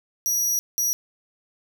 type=tone bursts at uneven times; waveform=sawtooth; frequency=5790 Hz; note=F#8; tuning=38 cents flat; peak=-18 dBFS; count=2; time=0.26-0.59 / 0.78-0.93 s; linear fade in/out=0 ms; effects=10-bit